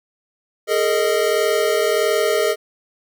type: chord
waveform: square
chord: Ab suspended second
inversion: none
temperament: equal with one note detuned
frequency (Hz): 415.3 / 456.8 / 622.3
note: Ab4 / Bb4 / Eb5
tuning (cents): 0 / -35 / 0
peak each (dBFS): -21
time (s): 0.67-2.56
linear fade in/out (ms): 50
effects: none